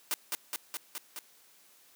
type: noise with echo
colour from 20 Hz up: white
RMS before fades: -31 dBFS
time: 0.11-0.14 s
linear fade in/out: 0 ms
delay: 210 ms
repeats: 5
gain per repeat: -2 dB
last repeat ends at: 1.19 s
effects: white hiss -61 dBFS RMS until 1.95 s + high-pass 200 Hz 12 dB/octave